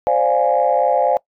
sine chord, D half-diminished seventh, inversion third, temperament equal, 523.3 / 587.3 / 698.5 / 830.6 Hz, C5 / D5 / F5 / Ab5, 0 / 0 / 0 / 0 cents, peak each -18 dBFS, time 0.07-1.17 s, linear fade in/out 0 ms, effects noise-tail reverb RT60 0.1 s tail -22 dB re dry + tanh soft clip ceiling -4 dBFS

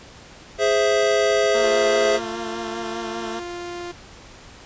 square chord, Ab augmented, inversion none, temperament equal, 415.3 / 523.3 / 659.3 Hz, Ab4 / C5 / E5, 0 / 0 / 0 cents, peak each -21 / -23 / -21 dBFS, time 0.58-2.2 s, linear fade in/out 50 ms
10% pulse tone with vibrato, 226.1 Hz, A3, 47 cents sharp, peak -21 dBFS, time 1.54-3.4 s, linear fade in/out 10 ms, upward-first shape sine, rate 5 Hz, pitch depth 31 cents each way
sawtooth tone, 349.5 Hz, F4, 1 cent sharp, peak -26 dBFS, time 1.63-3.92 s, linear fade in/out 10 ms
effects pink hiss -44 dBFS RMS until 4.65 s + resampled to 16000 Hz

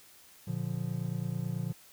triangle chord, Bb major, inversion none, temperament just, 116.54 / 145.68 / 174.81 Hz, Bb2 / D3 / F3, 0 / -14 / +2 cents, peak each -34 dBFS, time 0.47-1.73 s, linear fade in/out 10 ms, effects white hiss -57 dBFS RMS until 1.92 s

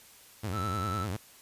sawtooth tone with vibrato, 98.3 Hz, G2, 5 cents sharp, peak -28 dBFS, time 0.43-1.17 s, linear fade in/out 10 ms, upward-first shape triangle, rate 10 Hz, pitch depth 240 cents each way
triangle tone, 1318.5 Hz, E6, in tune, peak -31 dBFS, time 0.52-1.07 s, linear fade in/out 50 ms
effects white hiss -55 dBFS RMS until 1.41 s + resampled to 32000 Hz

